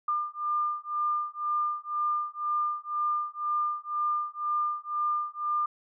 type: beating tone pair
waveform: sine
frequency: 1200 / 1202 Hz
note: D6 / D6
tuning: +37 / +40 cents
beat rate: 2 Hz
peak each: -30 dBFS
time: 0.08-5.66 s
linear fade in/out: 5 ms
effects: none